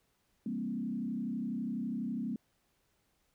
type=tone with frequency modulation; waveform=sine; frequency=230 Hz; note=A#3; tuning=23 cents flat; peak=-33 dBFS; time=0.46-2.36 s; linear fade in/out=2 ms; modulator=32.1 Hz; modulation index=1.3; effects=pink hiss -75 dBFS RMS until 3.34 s